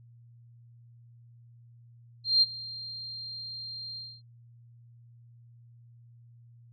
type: tone with ADSR envelope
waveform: sine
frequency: 4186 Hz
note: C8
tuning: in tune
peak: -17 dBFS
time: 2.24-4.22 s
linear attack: 180 ms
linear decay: 30 ms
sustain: -20 dB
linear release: 250 ms
effects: added 118 Hz sine -52 dBFS peak until 6.72 s